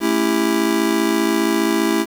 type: chord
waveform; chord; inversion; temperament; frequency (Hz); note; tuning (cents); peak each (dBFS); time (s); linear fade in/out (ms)
square; A dominant seventh; none; just; 220 / 275 / 330 / 396; A3 / C#4 / E4 / G4; 0 / -14 / +2 / +18; -23 / -24 / -19 / -24; 0-2.06; 50
effects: 7-bit